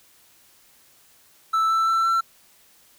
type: tone with pitch steps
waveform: triangle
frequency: 1318.5 / 1327.7 / 1336.9 / 1346.2 Hz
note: E6 / E6 / E6 / E6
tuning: 0 / +12 / +24 / +36 cents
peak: -16 dBFS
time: 1.53-2.21 s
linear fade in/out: 10 ms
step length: 170 ms
effects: white hiss -56 dBFS RMS until 2.98 s